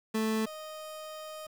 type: tone pair in turn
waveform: 30% pulse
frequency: 219.6 / 621.1 Hz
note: A3 / D#5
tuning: -3 / -3 cents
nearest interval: octave + tritone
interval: 1800 cents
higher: second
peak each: -25 / -37 dBFS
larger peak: first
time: 0.14-0.46 / 0.46-1.47 s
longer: second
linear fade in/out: 10 ms
effects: 9-bit